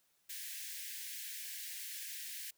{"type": "high-pass noise", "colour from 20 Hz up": "white", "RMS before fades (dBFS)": -45, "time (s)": [0.29, 2.51], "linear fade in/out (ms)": 10, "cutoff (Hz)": 1600, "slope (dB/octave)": 96, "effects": ["white hiss -75 dBFS RMS until 2.57 s"]}